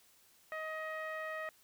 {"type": "tone with low-pass filter", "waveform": "sawtooth", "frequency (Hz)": 630, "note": "D#5", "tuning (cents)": 21, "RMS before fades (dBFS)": -41, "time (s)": [0.52, 1.49], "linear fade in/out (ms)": 0, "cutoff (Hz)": 1900, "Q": 3.2, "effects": ["white hiss -66 dBFS RMS until 1.63 s"]}